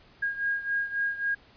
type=beating tone pair; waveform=sine; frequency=1629 / 1632.7 Hz; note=G#6 / G#6; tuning=-34 / -30 cents; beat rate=3.7 Hz; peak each=-28 / -32 dBFS; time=0.22-1.35 s; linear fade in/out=10 ms; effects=pink hiss -57 dBFS RMS until 1.56 s + resampled to 11025 Hz